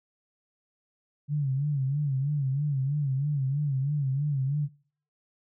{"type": "tone with vibrato", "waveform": "sine", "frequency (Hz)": 140.2, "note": "C#3", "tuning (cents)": 20, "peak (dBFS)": -24, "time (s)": [1.28, 4.69], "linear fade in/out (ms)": 50, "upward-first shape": "sine", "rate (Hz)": 3.1, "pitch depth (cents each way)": 110, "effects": ["noise-tail reverb RT60 0.5 s tail -23 dB re dry"]}